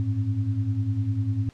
sine tone cluster, 98 / 108 / 267.9 Hz, G2 / A2 / C4, 0 / -32 / +41 cents, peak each -29 / -24 / -32 dBFS, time 0-1.49 s, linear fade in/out 0 ms, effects pink hiss -56 dBFS RMS until 1.53 s + low-pass 6000 Hz 12 dB/octave

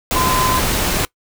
sine tone in noise, 1024 Hz, C6, 38 cents flat, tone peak -17 dBFS, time 0.16-0.59 s, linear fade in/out 0 ms, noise pink, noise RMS -18 dBFS, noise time 0.11-1.05 s, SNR -2 dB, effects noise-tail reverb RT60 0.1 s tail -22 dB re dry

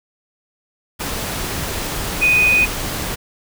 sine tone in noise, 2489 Hz, D#7, in tune, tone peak -11 dBFS, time 2.21-2.66 s, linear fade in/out 20 ms, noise pink, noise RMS -24 dBFS, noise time 0.99-3.16 s, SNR +10 dB, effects none

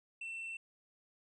triangle tone, 2689 Hz, E7, 34 cents sharp, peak -39 dBFS, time 0.21-0.57 s, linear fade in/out 5 ms, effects resampled to 22050 Hz

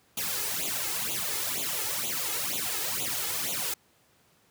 white noise with flanger, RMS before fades -31 dBFS, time 0.17-3.74 s, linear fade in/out 5 ms, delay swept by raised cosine 0.28 to 2.38 ms, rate 2.1 Hz, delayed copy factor +0.9, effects pink hiss -64 dBFS RMS until 4.5 s + high-pass 100 Hz 12 dB/octave

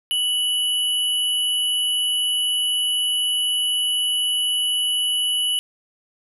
sine tone pair together, 2960 / 11224 Hz, F#7 / F9, 0 / +8 cents, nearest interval octave + major seventh, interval 2308 cents, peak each -19 / -27 dBFS, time 0.11-5.59 s, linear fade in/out 0 ms, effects none

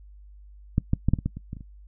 clicks, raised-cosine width 5 ms, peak -8 / -8 / -8 / -7 / -20 / -13 / -23 / -21 / -29 / -30 dBFS, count 10, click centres 0.781 / 0.934 / 1.086 / 1.136 / 1.188 / 1.26 / 1.37 / 1.531 / 1.568 / 1.608 s, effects noise-tail reverb RT60 0.1 s tail -21 dB re dry + added 50 Hz sine -45 dBFS peak until 1.87 s

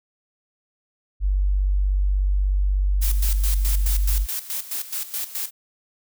sine tone, 48.25 Hz, G1, 27 cents flat, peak -17 dBFS, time 1.2-4.27 s, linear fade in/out 50 ms
blue noise with tremolo, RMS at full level -27 dBFS, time 3.01-5.51 s, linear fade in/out 20 ms, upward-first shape square, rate 4.7 Hz, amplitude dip 75%
effects none

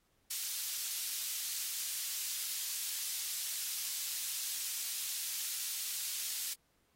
pink high-pass noise, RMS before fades -39 dBFS, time 0.3-6.54 s, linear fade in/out 10 ms, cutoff 4500 Hz, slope 12 dB/octave, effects pink hiss -75 dBFS RMS until 6.95 s + AAC 48 kbps

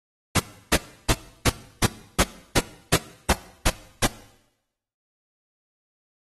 pink noise bursts, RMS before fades -18 dBFS, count 11, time 0.35-4.067 s, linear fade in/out 10 ms, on 47 ms, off 320 ms, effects noise-tail reverb RT60 0.9 s tail -18 dB re dry + AAC 32 kbps

